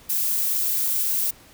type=noise; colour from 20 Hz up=violet; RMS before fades=-23 dBFS; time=0.09-1.31 s; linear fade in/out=10 ms; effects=pink hiss -50 dBFS RMS until 1.53 s